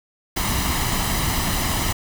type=noise with comb filter; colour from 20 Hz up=pink; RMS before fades=-22 dBFS; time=0.36-1.93 s; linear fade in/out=10 ms; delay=1 ms; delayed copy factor=+0.55; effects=none